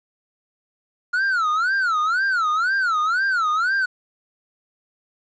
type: tone with vibrato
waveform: triangle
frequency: 1396.9 Hz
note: F6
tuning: in tune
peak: -16 dBFS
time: 1.13-3.86 s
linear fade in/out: 10 ms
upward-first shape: sine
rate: 2 Hz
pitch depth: 230 cents each way
effects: resampled to 16000 Hz + 9-bit